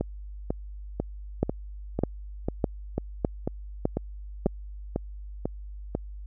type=two click trains; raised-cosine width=2 ms; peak=-9 / -13 dBFS; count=6 / 13; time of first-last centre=1.43-4.46 / 0.01-5.951 s; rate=1.65 / 2.02 Hz; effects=added 50 Hz sine -37 dBFS peak until 6.26 s